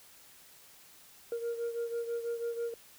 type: beating tone pair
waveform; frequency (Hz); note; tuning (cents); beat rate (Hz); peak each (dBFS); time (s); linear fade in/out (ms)
sine; 467 / 473.1; A#4 / A#4; +3 / +26; 6.1; -32 / -37; 1.32-2.74; 2
effects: tanh soft clip ceiling -30 dBFS + white hiss -57 dBFS RMS until 2.98 s